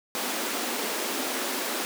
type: high-pass noise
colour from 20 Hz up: pink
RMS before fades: -30 dBFS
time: 0.15-1.85 s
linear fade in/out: 0 ms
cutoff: 230 Hz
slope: 48 dB/octave
effects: none